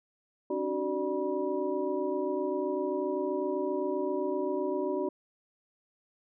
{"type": "tone cluster", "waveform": "sine", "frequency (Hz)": [275.3, 303, 375.7, 590, 969], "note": ["C#4", "D#4", "F#4", "D5", "B5"], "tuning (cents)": [-12, -46, 26, 8, -33], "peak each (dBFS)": [-37, -36, -31, -35, -39], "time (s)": [0.5, 5.09], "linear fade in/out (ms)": 5, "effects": []}